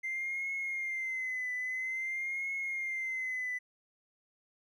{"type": "tone with vibrato", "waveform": "triangle", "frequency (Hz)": 2082, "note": "C7", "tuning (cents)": -9, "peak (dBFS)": -30, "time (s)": [0.03, 3.59], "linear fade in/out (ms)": 20, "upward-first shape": "triangle", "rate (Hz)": 0.5, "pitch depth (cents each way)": 77, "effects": ["tanh soft clip ceiling -30 dBFS"]}